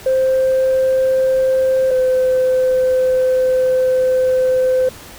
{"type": "tone pair in turn", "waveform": "sine", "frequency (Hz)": [523.3, 513.7], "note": ["C5", "C5"], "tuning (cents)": [0, -32], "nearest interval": "unison", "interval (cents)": 32, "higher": "first", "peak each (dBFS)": -10, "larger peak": "neither", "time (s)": [[0.06, 1.91], [1.91, 4.89]], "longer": "second", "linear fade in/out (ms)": 5, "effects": ["tanh soft clip ceiling -9 dBFS", "pink hiss -37 dBFS RMS until 5.18 s"]}